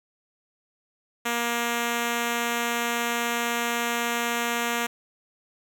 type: tone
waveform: 5% pulse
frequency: 236.2 Hz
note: A#3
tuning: 23 cents sharp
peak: -13 dBFS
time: 1.25-4.87 s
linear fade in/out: 10 ms
effects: none